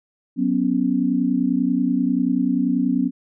sine chord, F# suspended fourth, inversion none, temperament equal, 185 / 246.9 / 277.2 Hz, F#3 / B3 / C#4, 0 / 0 / 0 cents, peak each -24 / -20 / -21 dBFS, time 0.36-3.11 s, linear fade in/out 50 ms, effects none

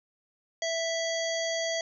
harmonic tone, 659.3 Hz, E5, in tune, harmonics 1 / 3 / 5 / 7 / 9 / 10, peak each -30 / -35 / -37 / -38 / -40 / -40 dBFS, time 0.62-1.81 s, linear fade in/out 2 ms, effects none

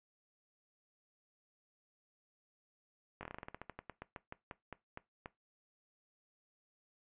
slowing click train, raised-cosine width 0.5 ms, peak -29 dBFS, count 21, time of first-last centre 3.21-5.259 s, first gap 20 ms, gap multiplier 1.15, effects noise-tail reverb RT60 0.2 s tail -19 dB re dry + resampled to 8000 Hz

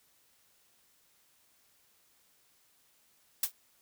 blue noise with exponential decay, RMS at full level -23 dBFS, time 3.43-3.52 s, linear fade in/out 5 ms, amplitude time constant 19 ms, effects white hiss -68 dBFS RMS until 3.81 s

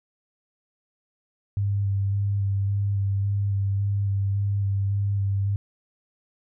sine tone with vibrato, 99.6 Hz, G2, 28 cents sharp, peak -21 dBFS, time 1.57-5.56 s, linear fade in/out 0 ms, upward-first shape square, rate 1.8 Hz, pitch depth 15 cents each way, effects none

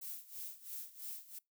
violet noise with tremolo, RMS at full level -44 dBFS, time 0.01-1.39 s, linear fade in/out 10 ms, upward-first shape sine, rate 3 Hz, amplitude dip 85%, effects noise-tail reverb RT60 0.2 s tail -25 dB re dry

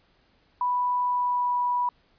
sine tone with pitch glide, 987 to 979.6 Hz, B5 to B5, -1 to -14 cents, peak -22 dBFS, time 0.61-1.89 s, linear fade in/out 2 ms, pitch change -13 cents, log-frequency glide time 1.02-1.57 s, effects pink hiss -64 dBFS RMS until 2.18 s + resampled to 11025 Hz

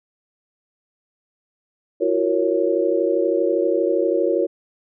sine chord, F# dominant seventh, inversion third, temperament equal with one note detuned, 337.5 / 370 / 466.2 / 554.4 Hz, E4 / F#4 / A#4 / C#5, +41 / 0 / 0 / 0 cents, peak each -22 dBFS, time 2-4.47 s, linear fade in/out 20 ms, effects none

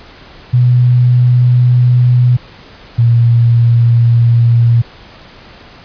sine tone pair in turn, 123.47 / 117.72 Hz, B2 / A#2, 0 / +17 cents, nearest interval minor second, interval 83 cents, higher first, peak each -5 dBFS, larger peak neither, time 0.53-2.37 / 2.98-4.82 s, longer neither, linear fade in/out 10 ms, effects pink hiss -37 dBFS RMS until 5.84 s + resampled to 11025 Hz

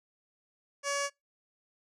15% pulse tone with low-pass filter, 565 Hz, C#5, 33 cents sharp, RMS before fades -32 dBFS, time 0.83-1.1 s, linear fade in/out 50 ms, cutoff 7300 Hz, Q 3.1, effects noise-tail reverb RT60 0.2 s tail -25 dB re dry

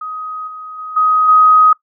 sine tone with level steps, 1257 Hz, D#6, 17 cents sharp, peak -22 / -27 / -24 / -9 / -5 dBFS, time 0.01-1.73 s, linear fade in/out 5 ms, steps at 0.47 / 0.78 / 0.96 / 1.28 s, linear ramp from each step 10 ms, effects noise-tail reverb RT60 0.1 s tail -21 dB re dry

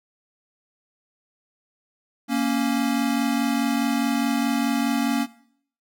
square tone pair together, 233.1 / 277.9 Hz, A#3 / C#4, 0 / +4 cents, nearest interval minor third, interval 304 cents, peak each -24 dBFS, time 2.28-5.27 s, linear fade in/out 50 ms, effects noise-tail reverb RT60 0.6 s tail -18 dB re dry

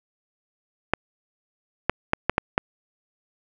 clicks, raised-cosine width 0.5 ms, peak -3 dBFS, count 6, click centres 0.936 / 1.896 / 2.134 / 2.296 / 2.381 / 2.579 s, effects none

